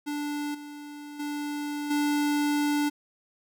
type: tone with level steps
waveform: square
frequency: 293 Hz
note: D4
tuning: 4 cents flat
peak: -30 / -40 / -31 / -24 dBFS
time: 0.06-2.9 s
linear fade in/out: 20 ms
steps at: 0.54 / 1.19 / 1.9 s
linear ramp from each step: 10 ms
effects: none